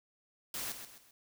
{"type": "noise with echo", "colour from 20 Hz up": "white", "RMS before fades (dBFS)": -39, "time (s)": [0.54, 0.72], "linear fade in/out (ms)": 2, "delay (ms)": 130, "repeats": 3, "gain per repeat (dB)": -8, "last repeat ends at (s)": 1.11, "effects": []}